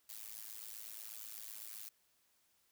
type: noise with amplitude modulation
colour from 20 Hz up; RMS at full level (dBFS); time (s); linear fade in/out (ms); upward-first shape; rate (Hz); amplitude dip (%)
blue; -45; 0.09-1.89; 5; sine; 108; 100
effects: white hiss -75 dBFS RMS until 2.71 s